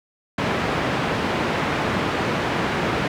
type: band-pass noise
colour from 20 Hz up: pink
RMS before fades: -23 dBFS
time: 0.38-3.08 s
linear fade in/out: 5 ms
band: 130 to 2400 Hz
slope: 12 dB/octave
effects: none